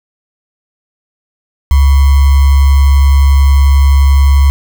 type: tone with sample-and-hold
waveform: sine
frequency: 69.3 Hz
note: C#2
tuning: in tune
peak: -3 dBFS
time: 1.71-4.5 s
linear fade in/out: 0 ms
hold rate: 1050 Hz
effects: none